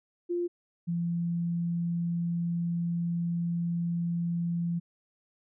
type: tone pair in turn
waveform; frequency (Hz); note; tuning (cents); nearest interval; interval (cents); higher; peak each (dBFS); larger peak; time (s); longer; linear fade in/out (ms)
sine; 349.2 / 170.81; F4 / F3; 0 / -38; octave; 1238; first; -27; neither; 0.29-0.48 / 0.87-4.8; second; 20
effects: none